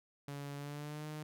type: tone with pitch glide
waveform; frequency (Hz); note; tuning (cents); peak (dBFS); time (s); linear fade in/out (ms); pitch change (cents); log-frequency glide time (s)
sawtooth; 142.3 to 152.51; C#3 to D#3; +46 to -34; -38; 0.28-1.23; 2; +120; 0.56-1.06
effects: none